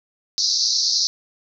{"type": "band-pass noise", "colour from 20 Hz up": "pink", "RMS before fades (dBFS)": -20, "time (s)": [0.38, 1.07], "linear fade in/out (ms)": 0, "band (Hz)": [4100, 6000], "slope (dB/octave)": 96, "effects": []}